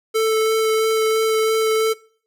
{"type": "tone with vibrato", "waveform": "square", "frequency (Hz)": 440.7, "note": "A4", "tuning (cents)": 3, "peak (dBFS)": -16, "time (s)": [0.14, 1.94], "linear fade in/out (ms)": 20, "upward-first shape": "sine", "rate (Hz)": 3, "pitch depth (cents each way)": 9, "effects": ["noise-tail reverb RT60 0.5 s tail -21 dB re dry"]}